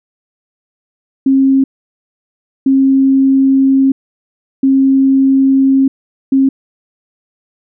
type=tone bursts at uneven times; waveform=sine; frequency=268.9 Hz; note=C4; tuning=47 cents sharp; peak=-6 dBFS; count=4; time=1.26-1.64 / 2.66-3.92 / 4.63-5.88 / 6.32-6.49 s; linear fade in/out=5 ms; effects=none